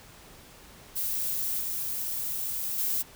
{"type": "noise with level steps", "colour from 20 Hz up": "violet", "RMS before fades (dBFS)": [-30, -32, -28], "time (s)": [0.95, 3.03], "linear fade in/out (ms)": 20, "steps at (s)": [1.6, 2.78], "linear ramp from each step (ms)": 2, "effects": ["pink hiss -51 dBFS RMS until 3.15 s"]}